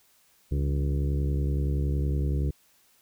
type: harmonic tone with a mistuned harmonic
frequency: 70.7 Hz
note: C#2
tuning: 35 cents sharp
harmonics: 1 / 2 / 3 / 4 / 5 / 6 / 7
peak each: -25 / -29 / -41 / -38 / -39 / -42 / -46 dBFS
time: 0.51-2.51 s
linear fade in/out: 10 ms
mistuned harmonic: 3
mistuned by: -70 cents
effects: white hiss -63 dBFS RMS until 3.01 s